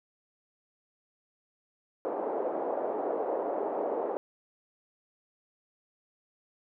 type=band-pass noise; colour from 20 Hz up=white; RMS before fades=-32 dBFS; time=2.05-4.17 s; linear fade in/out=0 ms; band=360 to 700 Hz; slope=24 dB/octave; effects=none